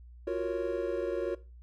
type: chord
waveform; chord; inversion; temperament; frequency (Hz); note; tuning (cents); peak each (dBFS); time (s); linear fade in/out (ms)
triangle; Gb major seventh; third; equal; 349.2 / 370 / 466.2 / 554.4; F4 / Gb4 / Bb4 / Db5; 0 / 0 / 0 / 0; -33; 0.27-1.35; 5
effects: noise-tail reverb RT60 0.3 s tail -18 dB re dry + added 60 Hz sine -48 dBFS peak until 1.62 s